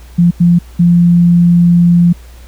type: tone bursts at uneven times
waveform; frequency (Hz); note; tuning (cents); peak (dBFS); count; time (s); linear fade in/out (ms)
sine; 173; F3; -16; -4; 3; 0.18-0.31 / 0.4-0.59 / 0.79-2.13; 10
effects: added 60 Hz sine -32 dBFS peak until 2.47 s + pink hiss -43 dBFS RMS until 2.47 s